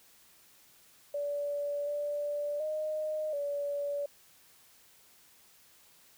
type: tone with pitch steps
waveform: sine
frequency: 577 / 584 / 617 / 573 Hz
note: D5 / D5 / D#5 / D5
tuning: -31 / -10 / -15 / -43 cents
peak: -31 dBFS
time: 1.14-4.06 s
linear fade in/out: 5 ms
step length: 730 ms
effects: white hiss -61 dBFS RMS until 6.17 s